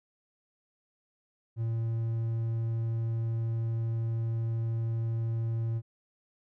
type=tone; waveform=triangle; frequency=114.1 Hz; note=A#2; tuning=37 cents flat; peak=-26 dBFS; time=1.56-5.82 s; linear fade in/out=50 ms; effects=none